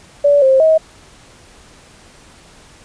sine tone with pitch steps, 575 / 530 / 636 Hz, D5 / C5 / D#5, -37 / +22 / +38 cents, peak -7 dBFS, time 0.24-0.78 s, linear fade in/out 10 ms, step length 180 ms, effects pink hiss -44 dBFS RMS until 2.84 s + resampled to 22050 Hz

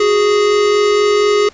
square tone pair together, 371.1 / 415.3 Hz, F#4 / G#4, +5 / 0 cents, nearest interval major second, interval 195 cents, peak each -20 / -11 dBFS, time 0-1.49 s, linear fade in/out 5 ms, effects pink hiss -43 dBFS RMS until 1.53 s + resampled to 16000 Hz

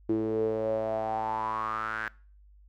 sawtooth tone with band-pass filter sweep, 110 Hz, A2, in tune, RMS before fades -30 dBFS, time 0.09-2.08 s, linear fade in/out 0 ms, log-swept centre 340 to 1600 Hz, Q 8.4, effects noise-tail reverb RT60 0.4 s tail -22 dB re dry + added 50 Hz sine -53 dBFS peak until 2.68 s

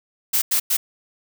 blue noise bursts at uneven times, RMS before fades -19 dBFS, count 3, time 0.33-0.42 / 0.51-0.6 / 0.7-0.77 s, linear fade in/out 10 ms, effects none

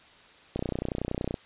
click train, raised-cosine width 2 ms, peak -16 dBFS, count 25, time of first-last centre 0.56-1.342 s, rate 30.7 Hz, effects white hiss -54 dBFS RMS until 1.45 s + resampled to 8000 Hz

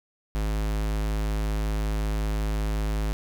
square tone, 52.7 Hz, G#1, 26 cents sharp, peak -25 dBFS, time 0.35-3.13 s, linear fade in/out 0 ms, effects 11-bit

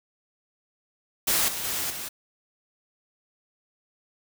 white noise with level steps, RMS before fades -23 / -32 / -29 / -35 dBFS, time 1.27-2.09 s, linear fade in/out 10 ms, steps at 1.48 / 1.64 / 1.9 s, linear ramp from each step 5 ms, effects none

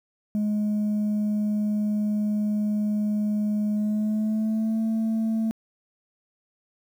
sine tone with pitch glide, 210 to 222.5 Hz, G#3 to A3, +19 to +20 cents, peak -19 dBFS, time 0.35-5.51 s, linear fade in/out 0 ms, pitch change +101 cents, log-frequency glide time 3.76-4.81 s, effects tanh soft clip ceiling -21 dBFS + 9-bit

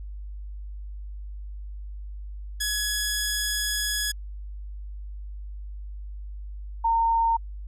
10% pulse / sine tone pair in turn, 1682 / 915.5 Hz, G#6 / A#5, +22 / -32 cents, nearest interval major seventh, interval 1054 cents, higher first, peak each -16 / -19 dBFS, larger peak first, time 2.6-4.12 / 6.84-7.37 s, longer first, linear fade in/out 10 ms, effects added 50 Hz sine -34 dBFS peak until 7.67 s

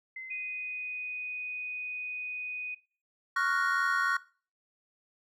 sine tone with exponential decay, 2060 Hz, C7, 28 cents flat, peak -37 dBFS, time 0.16-1.64 s, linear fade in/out 5 ms, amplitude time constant 320 ms
sine tone, 2489 Hz, D#7, in tune, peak -34 dBFS, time 0.3-2.75 s, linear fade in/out 10 ms
triangle chord, Gb major seventh, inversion second, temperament equal, 1108.7 / 1396.9 / 1480 / 1864.7 Hz, Db6 / F6 / Gb6 / Bb6, 0 / 0 / 0 / 0 cents, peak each -29 / -30 / -29 / -32 dBFS, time 3.36-4.17 s, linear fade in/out 5 ms
effects noise-tail reverb RT60 0.4 s tail -20 dB re dry

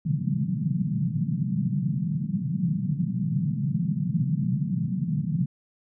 white band-pass noise, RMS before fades -26 dBFS, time 0.05-5.46 s, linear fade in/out 10 ms, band 130 to 190 Hz, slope 48 dB/octave, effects none

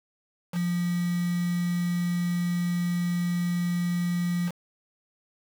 sine tone with quantisation, 174.9 Hz, F3, 3 cents sharp, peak -24 dBFS, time 0.52-4.52 s, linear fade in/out 50 ms, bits 6, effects none

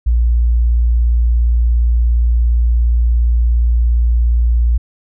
sine tone, 58.6 Hz, A#1, 10 cents sharp, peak -9 dBFS, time 0.06-4.78 s, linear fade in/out 10 ms, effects none

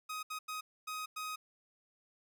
sawtooth tone bursts at uneven times, 1256 Hz, D#6, 16 cents sharp, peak -35 dBFS, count 5, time 0.09-0.23 / 0.3-0.39 / 0.48-0.61 / 0.87-1.06 / 1.16-1.36 s, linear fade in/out 10 ms, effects none

